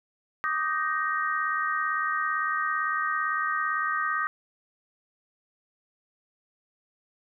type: chord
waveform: sine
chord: Eb major seventh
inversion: third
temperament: just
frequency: 1166.7 / 1244.5 / 1555.6 / 1866.8 Hz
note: D6 / Eb6 / G6 / Bb6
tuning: -12 / 0 / -14 / +2 cents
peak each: -34 / -28 / -31 / -31 dBFS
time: 0.44-4.27 s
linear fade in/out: 0 ms
effects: none